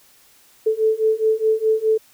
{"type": "beating tone pair", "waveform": "sine", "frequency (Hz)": [436.2, 441], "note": ["A4", "A4"], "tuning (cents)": [-15, 4], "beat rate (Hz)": 4.8, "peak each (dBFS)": [-19, -18], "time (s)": [0.66, 1.98], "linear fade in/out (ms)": 10, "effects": ["white hiss -53 dBFS RMS until 2.13 s"]}